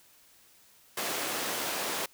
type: high-pass noise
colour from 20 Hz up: pink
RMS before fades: -33 dBFS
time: 0.97-2.06 s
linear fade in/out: 5 ms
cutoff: 360 Hz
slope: 12 dB/octave
effects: white hiss -60 dBFS RMS until 2.13 s